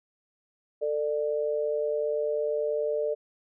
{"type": "tone pair together", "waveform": "sine", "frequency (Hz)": [445.7, 595], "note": ["A4", "D5"], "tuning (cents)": [22, 22], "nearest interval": "perfect fourth", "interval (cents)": 500, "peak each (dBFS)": -28, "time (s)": [0.81, 3.15], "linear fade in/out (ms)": 20, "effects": []}